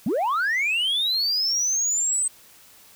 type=linear sweep; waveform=sine; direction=up; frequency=171.4 to 8270 Hz; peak=-18 dBFS; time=0.06-2.28 s; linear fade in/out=5 ms; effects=tanh soft clip ceiling -19 dBFS + white hiss -51 dBFS RMS until 2.95 s